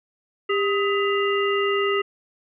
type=harmonic tone with a mistuned harmonic; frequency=399.5 Hz; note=G4; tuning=33 cents sharp; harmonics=1 / 3 / 5 / 7; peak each=-21 / -26 / -28 / -29 dBFS; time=0.49-2.02 s; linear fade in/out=10 ms; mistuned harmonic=3; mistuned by=+87 cents; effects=none